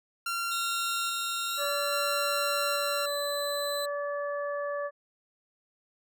sawtooth tone with tremolo, 1376 Hz, F6, 26 cents flat, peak -26 dBFS, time 0.26-3.06 s, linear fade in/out 5 ms, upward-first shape square, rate 0.6 Hz, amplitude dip 25%
sawtooth tone with pitch glide, 3729 to 4020 Hz, A#7 to B7, 0 to +30 cents, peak -31 dBFS, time 0.51-3.86 s, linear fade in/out 10 ms, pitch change +130 cents, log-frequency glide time 1.47-1.73 s
harmonic tone, 576 Hz, D5, 34 cents flat, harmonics 1 / 2 / 3, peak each -31 / -37 / -40 dBFS, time 1.57-4.91 s, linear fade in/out 50 ms
effects none

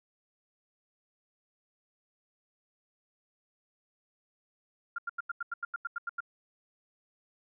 sine tone bursts, 1396.9 Hz, F6, in tune, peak -31 dBFS, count 12, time 4.96-6.205 s, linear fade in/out 5 ms, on 24 ms, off 87 ms, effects none

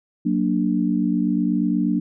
sine chord, Gb augmented, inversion none, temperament equal, 185 / 233.1 / 293.7 Hz, Gb3 / Bb3 / D4, 0 / 0 / 0 cents, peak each -22 dBFS, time 0.25-2 s, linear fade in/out 10 ms, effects none

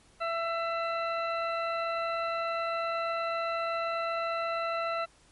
harmonic tone, 668 Hz, E5, 23 cents sharp, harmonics 1 / 2 / 3 / 4 / 6, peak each -32 / -32 / -42 / -40 / -45 dBFS, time 0.2-5.06 s, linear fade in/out 20 ms, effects pink hiss -61 dBFS RMS until 5.31 s + MP3 48 kbps

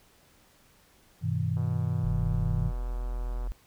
sine chord, G augmented, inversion none, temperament equal with one note detuned, 98 / 123.47 / 159.48 Hz, G2 / B2 / D#3, 0 / 0 / +43 cents, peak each -30 dBFS, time 1.21-2.72 s, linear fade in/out 50 ms
click train, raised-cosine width 1 ms, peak -33 dBFS, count 235, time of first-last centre 1.57-3.472 s, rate 123 Hz
sine tone, 43.65 Hz, F1, in tune, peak -29 dBFS, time 2.04-3.52 s, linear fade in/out 0 ms
effects pink hiss -61 dBFS RMS until 3.66 s

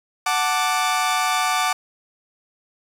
sawtooth chord, D major, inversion first, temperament equal, 740 / 880 / 1174.7 Hz, F#5 / A5 / D6, 0 / 0 / 0 cents, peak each -19 / -22 / -18 dBFS, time 0.26-1.73 s, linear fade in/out 5 ms, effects low-pass 12000 Hz 12 dB/octave + 7-bit

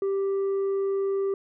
sine tone with tanh clipping, 392 Hz, G4, in tune, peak -24 dBFS, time 0.02-1.34 s, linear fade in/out 2 ms, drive 3 dB, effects none

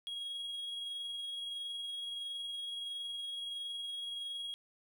triangle tone with amplitude modulation, 3299 Hz, G#7, 12 cents flat, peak -36 dBFS, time 0.07-4.54 s, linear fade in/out 0 ms, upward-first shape sine, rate 21.5 Hz, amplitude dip 25%, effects none

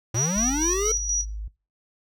square linear sweep, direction up, 105 to 449 Hz, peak -25 dBFS, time 0.14-0.92 s, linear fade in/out 5 ms
sine tone with tremolo, 5810 Hz, F#8, 32 cents flat, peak -21 dBFS, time 0.14-1.26 s, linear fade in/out 50 ms, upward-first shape square, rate 4.2 Hz, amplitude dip 50%
sine tone, 52.5 Hz, G#1, 19 cents sharp, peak -29 dBFS, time 0.36-1.48 s, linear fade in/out 5 ms
effects noise-tail reverb RT60 0.3 s tail -22 dB re dry

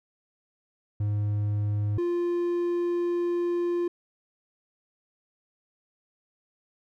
triangle tone pair in turn, 103.83 / 348.3 Hz, G#2 / F4, 0 / -5 cents, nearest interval octave + major sixth, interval 2095 cents, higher second, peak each -22 dBFS, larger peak neither, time 1-1.98 / 1.98-3.88 s, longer second, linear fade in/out 5 ms, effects none

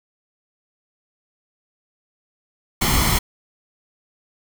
pink noise with comb filter, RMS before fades -18 dBFS, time 2.81-3.19 s, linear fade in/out 10 ms, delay 0.94 ms, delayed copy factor +0.65, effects none

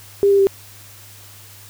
sine tone with pitch steps, 400.3 / 397.3 / 391.7 Hz, G4 / G4 / G4, +36 / +23 / -1 cents, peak -10 dBFS, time 0.23-0.47 s, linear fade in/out 0 ms, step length 80 ms, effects added 101 Hz sine -45 dBFS peak until 1.69 s + white hiss -43 dBFS RMS until 1.69 s

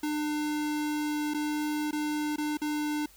square tone with dropouts, 300.1 Hz, D4, 38 cents sharp, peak -29 dBFS, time 0.03-3.06 s, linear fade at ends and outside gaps 5 ms, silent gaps 1.338-1.344 / 1.911-1.928 / 2.361-2.381 / 2.572-2.616 s, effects added 50 Hz sine -61 dBFS peak until 3.16 s + white hiss -57 dBFS RMS until 3.16 s

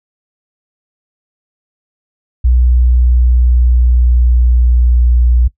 sine tone with pitch glide, 61.4 to 60.35 Hz, B1 to B1, -9 to -39 cents, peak -6 dBFS, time 2.44-5.48 s, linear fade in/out 10 ms, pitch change -30 cents, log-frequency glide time 2.67-5 s, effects noise-tail reverb RT60 0.1 s tail -19 dB re dry

